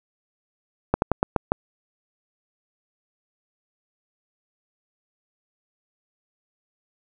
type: slowing click train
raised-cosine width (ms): 1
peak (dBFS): -4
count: 6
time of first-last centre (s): 0.94-1.519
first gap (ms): 81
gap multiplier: 1.18
effects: none